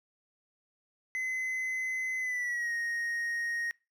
triangle tone with pitch glide, 2039 to 1869.8 Hz, C7 to A#6, -45 to +5 cents, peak -29 dBFS, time 1.15-3.71 s, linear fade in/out 0 ms, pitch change -150 cents, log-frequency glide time 2.19-2.73 s, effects noise-tail reverb RT60 0.3 s tail -25 dB re dry

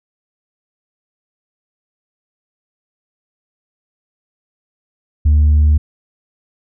sine tone with tanh clipping, 75.1 Hz, D2, 39 cents sharp, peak -8 dBFS, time 5.25-5.78 s, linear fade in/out 10 ms, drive 1 dB, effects none

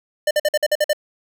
square tone bursts, 600 Hz, D5, 37 cents sharp, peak -15 dBFS, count 8, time 0.27-0.932 s, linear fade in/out 5 ms, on 39 ms, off 50 ms, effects none

